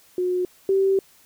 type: tone pair in turn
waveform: sine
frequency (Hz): 362.4 / 387.4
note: F#4 / G4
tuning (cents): -36 / -20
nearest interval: minor second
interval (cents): 116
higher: second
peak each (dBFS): -20 / -16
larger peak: second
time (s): 0.18-0.45 / 0.69-0.99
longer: second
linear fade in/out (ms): 2
effects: white hiss -55 dBFS RMS until 1.25 s